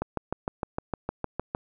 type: click train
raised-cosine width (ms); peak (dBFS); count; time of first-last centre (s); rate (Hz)
1; -14; 11; 0.02-1.549; 6.54
effects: none